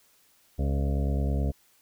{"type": "harmonic tone with a mistuned harmonic", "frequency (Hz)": 69.3, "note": "C#2", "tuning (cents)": 0, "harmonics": [1, 2, 3, 4, 6, 7, 8, 9, 10], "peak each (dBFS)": [-25, -31, -35, -37, -41, -42, -43, -44, -45], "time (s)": [0.58, 1.52], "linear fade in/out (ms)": 20, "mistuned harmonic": 9, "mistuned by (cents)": -23, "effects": ["white hiss -63 dBFS RMS until 1.81 s"]}